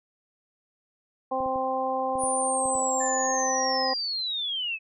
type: harmonic tone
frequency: 261.6 Hz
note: C4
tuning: in tune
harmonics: 1 / 2 / 3 / 4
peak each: -36 / -29 / -28 / -32 dBFS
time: 1.31-3.94 s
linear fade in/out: 10 ms
type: clicks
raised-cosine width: 3 ms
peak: -30 dBFS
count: 7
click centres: 1.405 / 1.461 / 1.559 / 2.155 / 2.237 / 2.656 / 2.754 s
type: linear sweep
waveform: sine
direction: down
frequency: 9580 to 2533 Hz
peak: -27 dBFS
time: 2.18-4.79 s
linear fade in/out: 50 ms
type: tone with pitch glide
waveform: sine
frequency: 1763 to 1889.5 Hz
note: A6 to A#6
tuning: +3 to +23 cents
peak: -34 dBFS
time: 3-3.94 s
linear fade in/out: 10 ms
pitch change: +120 cents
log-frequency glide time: 3.14-3.67 s
effects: none